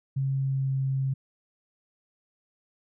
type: tone with pitch glide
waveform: sine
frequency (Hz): 135.4 to 134.23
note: C#3 to C3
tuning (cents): -40 to +45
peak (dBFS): -24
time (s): 0.16-1.14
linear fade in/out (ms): 10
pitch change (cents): -15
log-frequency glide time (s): 0.36-0.74
effects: none